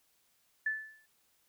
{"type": "tone with exponential decay", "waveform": "sine", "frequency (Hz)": 1747, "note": "A6", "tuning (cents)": -13, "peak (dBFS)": -27, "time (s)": [0.66, 1.06], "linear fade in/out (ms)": 5, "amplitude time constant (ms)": 86, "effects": ["white hiss -72 dBFS RMS until 1.48 s"]}